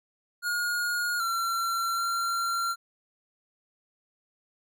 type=tone with pitch steps; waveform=square; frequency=1433 / 1362 / 1372 Hz; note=F6 / F6 / F6; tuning=+44 / -44 / -31 cents; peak=-27 dBFS; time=0.42-2.76 s; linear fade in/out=50 ms; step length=780 ms; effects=none